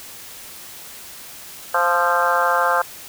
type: harmonic tone with a mistuned harmonic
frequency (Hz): 174.61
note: F3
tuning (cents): 0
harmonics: 3 / 4 / 5 / 6 / 7 / 8 / 9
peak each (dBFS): -23 / -23 / -23 / -23 / -23 / -23 / -23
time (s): 1.74-2.82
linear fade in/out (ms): 5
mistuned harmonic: 8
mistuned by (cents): -39
effects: white hiss -38 dBFS RMS until 3.08 s